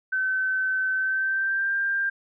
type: tone with pitch glide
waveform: sine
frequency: 1529 to 1591.2 Hz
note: G6 to G6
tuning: -44 to +25 cents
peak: -22 dBFS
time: 0.12-2.1 s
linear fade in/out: 10 ms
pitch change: +69 cents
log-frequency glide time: 0.94-1.75 s
effects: none